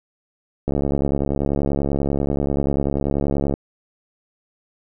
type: click train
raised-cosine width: 2 ms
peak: -8 dBFS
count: 202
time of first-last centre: 0.68-3.539 s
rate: 70.3 Hz
effects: none